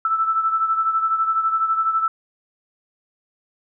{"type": "beating tone pair", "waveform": "sine", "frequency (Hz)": [1318.5, 1330.5], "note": ["E6", "E6"], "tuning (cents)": [0, 16], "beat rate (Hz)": 12, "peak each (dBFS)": [-18, -25], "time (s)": [0.05, 2.08], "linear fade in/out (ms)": 2, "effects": []}